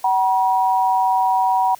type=tone pair together; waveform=sine; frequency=756.4 / 961 Hz; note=F#5 / B5; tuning=+38 / -48 cents; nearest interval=major third; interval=414 cents; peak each=-17 dBFS; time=0.04-1.75 s; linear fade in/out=5 ms; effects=white hiss -46 dBFS RMS until 1.79 s